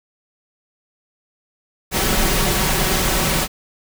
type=noise with comb filter; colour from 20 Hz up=pink; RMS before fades=-18 dBFS; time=1.91-3.48 s; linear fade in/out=50 ms; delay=5.3 ms; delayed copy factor=+0.55; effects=none